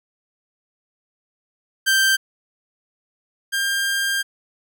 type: tone pair in turn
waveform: sawtooth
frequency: 1568 / 1598.2 Hz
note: G6 / G6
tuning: 0 / +33 cents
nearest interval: unison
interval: 33 cents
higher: second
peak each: -11 / -16 dBFS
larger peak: first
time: 1.86-2.17 / 3.52-4.23 s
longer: second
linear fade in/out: 20 ms
effects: none